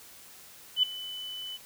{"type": "tone with ADSR envelope", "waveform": "sine", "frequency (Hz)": 3000, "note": "F#7", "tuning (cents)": 23, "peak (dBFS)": -18, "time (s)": [0.76, 1.58], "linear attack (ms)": 71, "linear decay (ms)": 4, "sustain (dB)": -18, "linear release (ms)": 28, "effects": ["white hiss -51 dBFS RMS until 1.65 s"]}